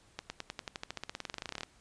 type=accelerating click train; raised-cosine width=0.2 ms; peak=-20 dBFS; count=26; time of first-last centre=0.19-1.633 s; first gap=110 ms; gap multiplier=0.94; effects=pink hiss -64 dBFS RMS until 1.8 s + resampled to 22050 Hz